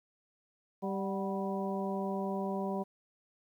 harmonic tone with a mistuned harmonic, 195.5 Hz, G3, 4 cents flat, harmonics 1 / 2 / 3 / 4 / 5, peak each -35 / -38 / -40 / -41 / -42 dBFS, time 0.82-2.84 s, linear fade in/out 20 ms, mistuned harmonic 4, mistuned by -61 cents, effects 11-bit

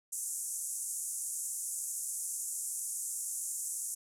white band-pass noise, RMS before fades -38 dBFS, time 0.12-3.95 s, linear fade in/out 10 ms, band 6600 to 11000 Hz, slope 48 dB/octave, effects none

